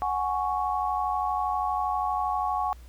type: chord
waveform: sine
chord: F# suspended second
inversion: none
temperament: just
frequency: 740 / 832.5 / 1110 Hz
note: F#5 / G#5 / C#6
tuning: 0 / +4 / +2 cents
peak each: -29 dBFS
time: 0.02-2.73 s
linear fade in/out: 0 ms
effects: added 60 Hz sine -44 dBFS peak until 2.88 s + pink hiss -58 dBFS RMS until 2.88 s